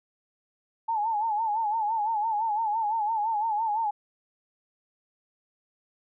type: tone with vibrato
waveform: sine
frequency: 870 Hz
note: A5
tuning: 20 cents flat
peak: -24 dBFS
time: 0.88-3.91 s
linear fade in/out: 10 ms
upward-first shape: sine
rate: 5.9 Hz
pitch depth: 95 cents each way
effects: none